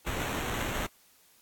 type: noise with sample-and-hold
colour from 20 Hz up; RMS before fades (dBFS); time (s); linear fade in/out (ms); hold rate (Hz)
pink; -33; 0.06-0.87; 10; 4900
effects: white hiss -62 dBFS RMS until 1.41 s + AAC 64 kbps